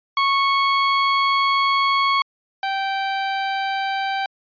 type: tone pair in turn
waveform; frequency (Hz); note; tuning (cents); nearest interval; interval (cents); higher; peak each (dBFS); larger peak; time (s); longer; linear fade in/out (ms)
sawtooth; 1103 / 779.4; C#6 / G5; -9 / -10; tritone; 601; first; -12 / -17; first; 0.17-2.22 / 2.63-4.26; first; 2
effects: resampled to 11025 Hz